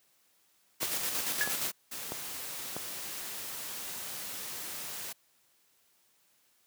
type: noise with tremolo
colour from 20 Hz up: white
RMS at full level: -32 dBFS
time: 0.8-1.72 s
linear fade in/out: 20 ms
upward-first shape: square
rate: 8.6 Hz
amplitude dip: 35%
type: click train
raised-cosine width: 1 ms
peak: -22 dBFS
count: 4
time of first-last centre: 0.83-2.765 s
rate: 1.55 Hz
type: tone with exponential decay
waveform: sine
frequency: 1691 Hz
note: G#6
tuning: 31 cents sharp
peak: -24 dBFS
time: 1.41-1.59 s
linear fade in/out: 0 ms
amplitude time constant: 37 ms
type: noise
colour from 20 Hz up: white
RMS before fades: -40 dBFS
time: 1.91-5.13 s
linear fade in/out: 10 ms
effects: white hiss -69 dBFS RMS until 6.66 s + high-pass 100 Hz 12 dB/octave